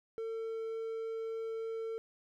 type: tone with hard clipping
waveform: triangle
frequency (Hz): 449.7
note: A4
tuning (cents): +38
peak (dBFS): -37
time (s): 0.18-1.98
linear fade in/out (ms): 0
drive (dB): 6
effects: none